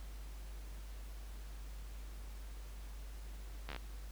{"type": "slowing click train", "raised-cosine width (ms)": 0.3, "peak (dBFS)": -27, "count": 6, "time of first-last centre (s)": [3.69, 3.763], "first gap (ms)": 13, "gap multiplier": 1.06, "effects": ["added 50 Hz sine -45 dBFS peak until 4.11 s", "pink hiss -59 dBFS RMS until 4.11 s"]}